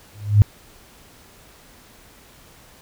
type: tone with exponential growth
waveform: sine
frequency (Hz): 103.7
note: G#2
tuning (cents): -2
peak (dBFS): -4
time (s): 0.14-0.42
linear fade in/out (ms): 0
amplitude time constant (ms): 60
effects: pink hiss -49 dBFS RMS until 2.81 s

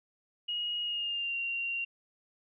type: tone with pitch glide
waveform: sine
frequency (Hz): 2884 to 2762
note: F#7 to F7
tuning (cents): -45 to -20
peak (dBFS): -31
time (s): 0.48-1.85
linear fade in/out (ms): 10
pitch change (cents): -75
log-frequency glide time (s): 0.83-1.36
effects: none

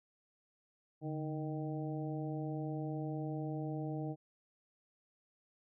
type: harmonic tone with a mistuned harmonic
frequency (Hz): 155.56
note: D#3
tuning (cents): 0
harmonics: 1 / 2 / 3 / 4 / 5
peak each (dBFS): -39 / -41 / -47 / -48 / -49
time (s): 1.01-4.16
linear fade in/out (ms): 50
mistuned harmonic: 1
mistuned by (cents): -96
effects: none

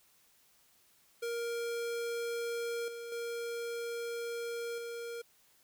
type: tone with level steps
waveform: square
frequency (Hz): 468.6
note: A#4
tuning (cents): +9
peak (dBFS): -35 / -42 / -37 / -40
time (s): 1.22-5.22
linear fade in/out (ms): 10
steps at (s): 2.88 / 3.12 / 4.78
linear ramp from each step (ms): 2
effects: white hiss -67 dBFS RMS until 5.63 s

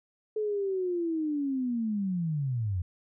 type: linear sweep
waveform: sine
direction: down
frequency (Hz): 434.2 to 84.5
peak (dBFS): -27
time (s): 0.36-2.82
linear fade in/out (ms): 5
effects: none

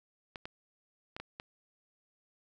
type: clicks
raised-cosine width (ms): 0.3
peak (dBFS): -25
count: 5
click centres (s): 0.358 / 0.455 / 1.165 / 1.2 / 1.399
effects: none

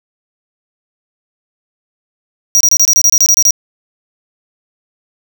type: tone bursts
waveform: square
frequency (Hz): 5750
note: F8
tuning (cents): +50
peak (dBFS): -6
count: 12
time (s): 2.55-3.507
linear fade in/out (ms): 0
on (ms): 55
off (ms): 27
effects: none

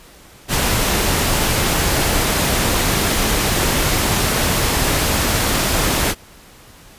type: noise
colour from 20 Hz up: pink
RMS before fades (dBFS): -17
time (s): 0.48-6.15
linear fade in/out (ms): 50
effects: pink hiss -44 dBFS RMS until 6.98 s + resampled to 32000 Hz

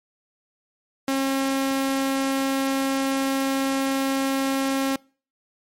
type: tone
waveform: sawtooth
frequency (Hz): 270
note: C#4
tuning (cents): -45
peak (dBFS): -17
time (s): 1.08-4.96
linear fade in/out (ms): 2
effects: noise-tail reverb RT60 0.4 s tail -25 dB re dry + MP3 64 kbps

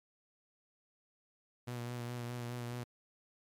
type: tone with vibrato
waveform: sawtooth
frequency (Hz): 121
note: B2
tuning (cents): -35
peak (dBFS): -35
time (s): 1.67-2.84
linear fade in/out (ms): 10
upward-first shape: sine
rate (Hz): 4.8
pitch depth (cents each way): 25
effects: MP3 96 kbps

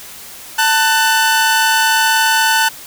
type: tone pair together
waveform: sawtooth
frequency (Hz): 889 / 1495.1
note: A5 / F#6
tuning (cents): +18 / +18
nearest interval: major sixth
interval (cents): 900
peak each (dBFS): -10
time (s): 0.58-2.69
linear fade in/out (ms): 10
effects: white hiss -34 dBFS RMS until 2.86 s

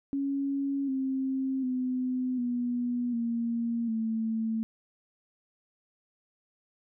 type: tone with pitch steps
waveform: sine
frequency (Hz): 277.2 / 265.4 / 254.2 / 243.4 / 233.1 / 223.2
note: C#4 / C4 / C4 / B3 / A#3 / A3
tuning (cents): 0 / +25 / -50 / -25 / 0 / +25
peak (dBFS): -27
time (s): 0.13-4.63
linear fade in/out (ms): 0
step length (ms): 750
effects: none

